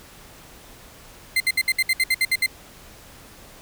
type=tone bursts; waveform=35% pulse; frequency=2077 Hz; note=C7; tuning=13 cents flat; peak=-15 dBFS; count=11; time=1.36-2.463 s; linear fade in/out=5 ms; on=43 ms; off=63 ms; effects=pink hiss -46 dBFS RMS until 3.61 s